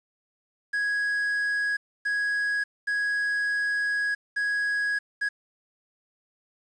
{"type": "tone bursts at uneven times", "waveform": "triangle", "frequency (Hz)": 1661.2, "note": "G#6", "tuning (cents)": 0, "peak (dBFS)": -22, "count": 5, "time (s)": [[0.73, 1.77], [2.05, 2.64], [2.87, 4.15], [4.36, 4.99], [5.21, 5.29]], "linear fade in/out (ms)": 10, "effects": ["resampled to 22050 Hz", "9-bit"]}